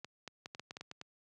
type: clicks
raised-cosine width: 0.2 ms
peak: -27 dBFS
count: 10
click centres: 0.046 / 0.277 / 0.459 / 0.549 / 0.596 / 0.709 / 0.769 / 0.81 / 0.914 / 1.014 s
effects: high-pass 100 Hz 12 dB/octave + resampled to 22050 Hz